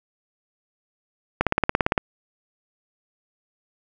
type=click train; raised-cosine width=0.5 ms; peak=-3 dBFS; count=11; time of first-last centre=1.41-1.978 s; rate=17.6 Hz; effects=none